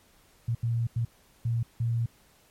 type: tone bursts at uneven times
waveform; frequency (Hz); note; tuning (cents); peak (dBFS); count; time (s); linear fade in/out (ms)
sine; 116.54; A#2; 0; -24; 5; 0.48-0.55 / 0.63-0.87 / 0.96-1.05 / 1.45-1.63 / 1.8-2.06; 5
effects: pink hiss -61 dBFS RMS until 2.5 s + MP3 64 kbps